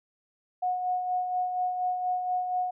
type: tone with tremolo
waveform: sine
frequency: 729 Hz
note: F#5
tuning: 26 cents flat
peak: -24 dBFS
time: 0.62-2.71 s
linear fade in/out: 10 ms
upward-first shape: sine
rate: 4.2 Hz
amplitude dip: 45%
effects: none